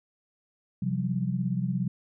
sine chord, C suspended fourth, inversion none, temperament equal with one note detuned, 130.81 / 174.61 / 191.63 Hz, C3 / F3 / G3, 0 / 0 / -39 cents, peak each -30 dBFS, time 0.82-1.88 s, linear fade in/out 5 ms, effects none

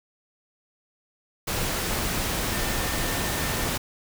sine tone in noise, 1800 Hz, A6, 39 cents sharp, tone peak -37 dBFS, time 2.52-3.65 s, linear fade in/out 10 ms, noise pink, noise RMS -27 dBFS, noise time 1.47-3.78 s, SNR -13 dB, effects none

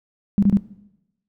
sine tone bursts, 200.8 Hz, G3, 42 cents sharp, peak -12 dBFS, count 3, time 0.38-0.571 s, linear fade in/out 0 ms, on 45 ms, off 28 ms, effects noise-tail reverb RT60 0.9 s tail -18 dB re dry

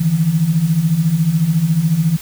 sine beating tone pair, 151.4 / 165.4 Hz, D#3 / E3, -47 / +6 cents, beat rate 14 Hz, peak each -18 / -13 dBFS, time 0-2.17 s, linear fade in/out 10 ms, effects added 50 Hz sine -43 dBFS peak until 2.21 s + white hiss -35 dBFS RMS until 2.21 s

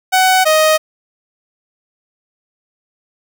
sawtooth tone pair in turn, 749 / 624.8 Hz, F#5 / D#5, +21 / +7 cents, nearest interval minor third, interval 314 cents, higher first, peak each -5 dBFS, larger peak neither, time 0.12-0.45 / 0.45-0.78 s, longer neither, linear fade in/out 20 ms, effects none

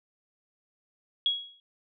sine tone with exponential decay, 3322 Hz, G#7, in tune, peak -20 dBFS, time 1.26-1.6 s, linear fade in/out 1 ms, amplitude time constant 72 ms, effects none

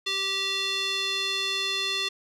square tone with band-pass filter, 388.6 Hz, G4, 15 cents flat, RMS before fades -28 dBFS, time 0.06-2.09 s, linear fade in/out 10 ms, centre 3600 Hz, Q 3.1, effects none

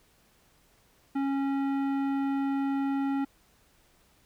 triangle tone with tanh clipping, 274.9 Hz, C#4, 14 cents flat, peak -28 dBFS, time 1.15-3.25 s, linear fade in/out 10 ms, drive 18 dB, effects pink hiss -64 dBFS RMS until 4.25 s

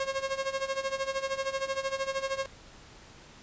sawtooth tone with tremolo, 540 Hz, C#5, 45 cents flat, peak -23 dBFS, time 0-2.46 s, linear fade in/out 2 ms, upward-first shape sine, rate 13 Hz, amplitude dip 80%, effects pink hiss -52 dBFS RMS until 3.42 s + resampled to 16000 Hz

